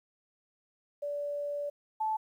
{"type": "tone pair in turn", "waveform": "sine", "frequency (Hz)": [579, 871.5], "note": ["D5", "A5"], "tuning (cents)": [-25, -17], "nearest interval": "perfect fifth", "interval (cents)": 708, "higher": "second", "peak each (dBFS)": [-32, -28], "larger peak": "second", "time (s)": [[1.02, 1.7], [2, 2.17]], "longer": "first", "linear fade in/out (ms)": 10, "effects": ["11-bit"]}